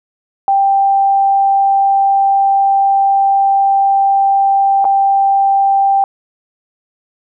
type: tone with dropouts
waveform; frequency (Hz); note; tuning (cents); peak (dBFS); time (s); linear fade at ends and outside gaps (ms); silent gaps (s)
sine; 787; G5; +7; -8; 0.48-6.04; 1; 4.844-4.851
effects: none